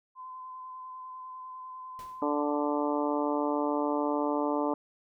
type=tone with vibrato; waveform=sine; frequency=1026 Hz; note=C6; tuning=34 cents flat; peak=-40 dBFS; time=0.15-2.61 s; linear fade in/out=50 ms; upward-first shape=square; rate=10 Hz; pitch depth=11 cents each way
type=noise with exponential decay; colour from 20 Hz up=pink; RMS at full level=-49 dBFS; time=1.99-2.35 s; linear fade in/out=1 ms; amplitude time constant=77 ms
type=harmonic tone; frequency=146.83 Hz; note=D3; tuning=in tune; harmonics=2 / 3 / 4 / 5 / 6 / 7 / 8; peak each=-30 / -34 / -33 / -39 / -34 / -37 / -40 dBFS; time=2.22-4.74 s; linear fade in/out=2 ms
effects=none